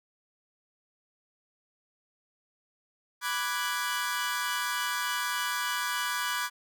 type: chord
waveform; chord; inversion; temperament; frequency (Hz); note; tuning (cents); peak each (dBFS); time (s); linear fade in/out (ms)
sawtooth; G# half-diminished seventh; first; equal with one note detuned; 987.8 / 1171.3 / 1480 / 1661.2; B5 / D6 / F#6 / G#6; 0 / -5 / 0 / 0; -31; 3.21-6.5; 50
effects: none